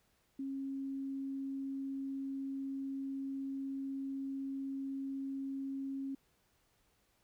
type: tone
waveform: sine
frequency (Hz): 271.6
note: C#4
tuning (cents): -35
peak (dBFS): -37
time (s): 0.39-6.15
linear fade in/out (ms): 5
effects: pink hiss -74 dBFS RMS until 7.23 s